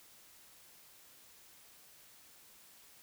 silence, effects white hiss -60 dBFS RMS until 3.02 s

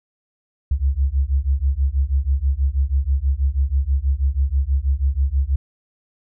sine beating tone pair, 65.41 / 71.61 Hz, C2 / D2, 0 / -43 cents, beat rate 6.2 Hz, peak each -19 dBFS, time 0.71-5.56 s, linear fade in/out 5 ms, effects none

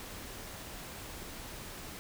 pink noise, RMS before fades -45 dBFS, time 0-1.99 s, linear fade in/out 0 ms, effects none

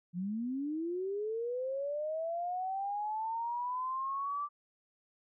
sine linear sweep, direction up, 168.5 to 1174.7 Hz, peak -33 dBFS, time 0.13-4.49 s, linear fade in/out 50 ms, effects none

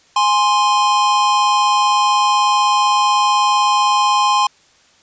square tone pair together, 830.6 / 1046.5 Hz, G#5 / C6, 0 / 0 cents, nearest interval major third, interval 400 cents, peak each -17 / -14 dBFS, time 0.16-4.47 s, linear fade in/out 5 ms, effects white hiss -52 dBFS RMS until 5.02 s + resampled to 16000 Hz

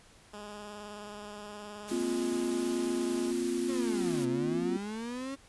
10% pulse tone with vibrato, 207.7 Hz, G#3, in tune, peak -34 dBFS, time 0.33-3.32 s, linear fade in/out 10 ms, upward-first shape square, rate 19 Hz, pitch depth 19 cents each way
white noise, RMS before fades -43 dBFS, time 1.87-4.26 s, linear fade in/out 20 ms
sine chord, Bb suspended second, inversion none, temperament just, 233.1 / 262.2 / 349.6 Hz, Bb3 / C4 / F4, 0 / +4 / +2 cents, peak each -36 / -34 / -31 dBFS, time 1.91-4.77 s, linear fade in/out 5 ms
35% pulse linear two-way sweep, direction down then up, 277.2 to 126 to 277.2 Hz, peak -34 dBFS, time 3.68-5.36 s, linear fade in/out 20 ms, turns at 4.27 s
effects pink hiss -58 dBFS RMS until 5.48 s + resampled to 24000 Hz

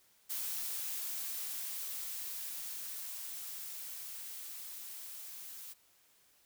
blue noise with level ramp, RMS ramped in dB -38 to -48 dBFS, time 0.29-5.74 s, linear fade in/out 20 ms, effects white hiss -68 dBFS RMS until 6.45 s

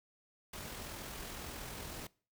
pink noise with amplitude modulation, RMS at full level -44 dBFS, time 0.53-2.07 s, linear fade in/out 5 ms, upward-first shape sine, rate 41.8 Hz, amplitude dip 30%, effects noise-tail reverb RT60 0.4 s tail -23 dB re dry

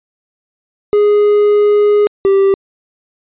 triangle tone pair in turn, 414.7 / 391.4 Hz, G#4 / G4, -3 / -3 cents, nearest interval minor second, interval 100 cents, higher first, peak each -5 dBFS, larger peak neither, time 0.93-2.07 / 2.25-2.54 s, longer first, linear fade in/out 0 ms, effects resampled to 8000 Hz

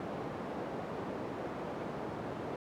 white band-pass noise, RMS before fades -40 dBFS, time 0-2.56 s, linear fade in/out 2 ms, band 120 to 630 Hz, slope 12 dB/octave, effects none

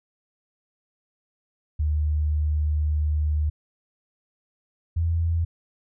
sine tone pair in turn, 75.7 / 83.42 Hz, D#2 / E2, -47 / +21 cents, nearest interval major second, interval 168 cents, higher second, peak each -20 dBFS, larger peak neither, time 1.79-3.5 / 4.96-5.45 s, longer first, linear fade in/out 10 ms, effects none

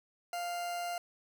40% pulse tone with amplitude modulation, 698.5 Hz, F5, in tune, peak -33 dBFS, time 0.33-0.98 s, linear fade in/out 2 ms, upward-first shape sine, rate 176 Hz, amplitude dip 25%, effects none

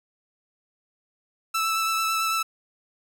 sawtooth tone with vibrato, 1318.5 Hz, E6, in tune, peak -19 dBFS, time 1.54-2.43 s, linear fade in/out 10 ms, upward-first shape sine, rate 9 Hz, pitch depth 13 cents each way, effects none

